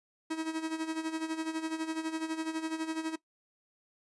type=tone with tremolo; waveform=45% pulse; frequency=319.8 Hz; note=D#4; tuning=48 cents sharp; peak=-30 dBFS; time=0.3-3.16 s; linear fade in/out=10 ms; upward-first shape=sine; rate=12 Hz; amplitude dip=70%; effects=noise-tail reverb RT60 0.1 s tail -19 dB re dry + resampled to 24000 Hz